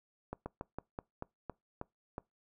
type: slowing click train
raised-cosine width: 1 ms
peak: -25 dBFS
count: 9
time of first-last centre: 0.33-2.181 s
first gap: 130 ms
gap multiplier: 1.16
effects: noise-tail reverb RT60 0.2 s tail -24 dB re dry